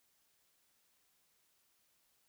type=silence; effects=white hiss -75 dBFS RMS until 2.28 s